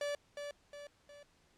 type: tone with echo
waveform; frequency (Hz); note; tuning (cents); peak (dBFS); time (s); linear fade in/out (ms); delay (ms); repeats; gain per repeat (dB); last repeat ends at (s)
45% pulse; 579; D5; -25; -35; 0.01-0.15; 2; 360; 3; -6; 1.23
effects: pink hiss -70 dBFS RMS until 1.57 s + low-pass 8000 Hz 12 dB/octave